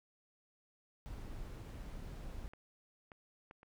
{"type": "noise", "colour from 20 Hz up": "brown", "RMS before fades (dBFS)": -46, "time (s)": [1.06, 2.48], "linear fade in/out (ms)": 0}
{"type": "clicks", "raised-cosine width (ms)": 0.5, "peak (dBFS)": [-46, -46, -46, -39, -37, -37, -43], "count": 7, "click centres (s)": [1.693, 2.002, 2.211, 2.535, 3.118, 3.511, 3.631]}
{"effects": []}